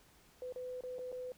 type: tone with dropouts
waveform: sine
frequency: 503 Hz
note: B4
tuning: 32 cents sharp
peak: -40 dBFS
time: 0.42-1.32 s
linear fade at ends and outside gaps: 1 ms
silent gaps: 0.524-0.56 / 0.808-0.836 / 0.984-0.991 / 1.118-1.126 s
effects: pink hiss -65 dBFS RMS until 1.37 s